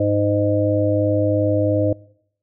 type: harmonic tone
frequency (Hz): 102.9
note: G#2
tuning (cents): -16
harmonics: 1 / 3 / 5 / 6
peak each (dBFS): -21 / -21 / -21 / -21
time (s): 0-1.93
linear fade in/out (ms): 5
effects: noise-tail reverb RT60 0.7 s tail -23 dB re dry